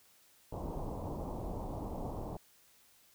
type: low-pass noise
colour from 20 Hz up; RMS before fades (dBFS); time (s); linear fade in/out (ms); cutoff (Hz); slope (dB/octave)
pink; -40; 0.52-2.37; 5; 1000; 48
effects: white hiss -65 dBFS RMS until 3.14 s